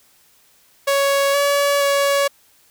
sawtooth tone with pitch steps, 557 / 568 / 562 Hz, C#5 / C#5 / C#5, +8 / +42 / +24 cents, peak -11 dBFS, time 0.87-2.28 s, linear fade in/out 10 ms, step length 470 ms, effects white hiss -55 dBFS RMS until 2.7 s

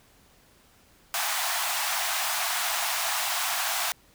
pink high-pass noise, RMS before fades -28 dBFS, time 1.14-3.92 s, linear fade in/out 0 ms, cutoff 660 Hz, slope 96 dB/octave, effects pink hiss -59 dBFS RMS until 4.14 s

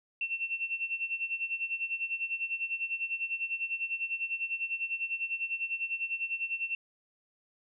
sine tone with tremolo, 2700 Hz, E7, 41 cents sharp, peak -28 dBFS, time 0.21-6.75 s, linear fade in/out 2 ms, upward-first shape sine, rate 10 Hz, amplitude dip 80%, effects none

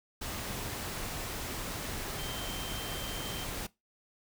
sine tone in noise, 3136 Hz, G7, in tune, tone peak -43 dBFS, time 2.18-3.45 s, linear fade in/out 10 ms, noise pink, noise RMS -38 dBFS, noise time 0.21-3.67 s, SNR -8 dB, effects noise-tail reverb RT60 0.2 s tail -20 dB re dry

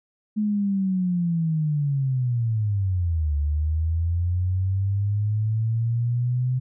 sine linear two-way sweep, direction down then up, 214.3 to 72 to 128.5 Hz, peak -20 dBFS, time 0.36-6.6 s, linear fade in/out 20 ms, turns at 3.36 s, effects none

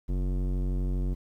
square tone with low-pass filter, 46.25 Hz, F#1, in tune, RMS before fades -28 dBFS, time 0.08-1.15 s, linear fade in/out 20 ms, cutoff 310 Hz, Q 1.1, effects 10-bit

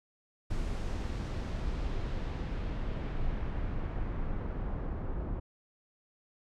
brown noise with low-pass filter sweep, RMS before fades -34 dBFS, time 0.5-5.4 s, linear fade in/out 10 ms, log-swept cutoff 8400 to 1100 Hz, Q 0.83, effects none

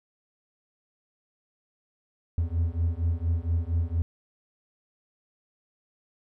triangle beating tone pair, 81.7 / 86 Hz, E2 / F2, -15 / -26 cents, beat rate 4.3 Hz, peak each -25 dBFS, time 2.38-4.02 s, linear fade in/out 0 ms, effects none

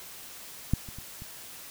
clicks, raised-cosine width 5 ms, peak -11 / -30 / -29 / -30 dBFS, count 4, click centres 0.736 / 0.888 / 0.986 / 1.221 s, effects white hiss -45 dBFS RMS until 1.7 s

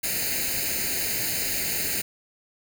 white noise with comb filter, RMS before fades -27 dBFS, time 0.03-2.02 s, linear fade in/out 10 ms, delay 0.44 ms, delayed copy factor +0.85, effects none

